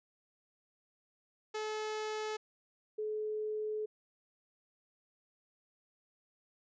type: tone pair in turn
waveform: sawtooth / sine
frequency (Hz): 430.5 / 428.3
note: A4 / A4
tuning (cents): -38 / -47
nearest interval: unison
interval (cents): 9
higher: first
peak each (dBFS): -32 / -34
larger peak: first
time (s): 1.54-2.37 / 2.98-3.86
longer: second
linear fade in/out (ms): 10
effects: resampled to 16000 Hz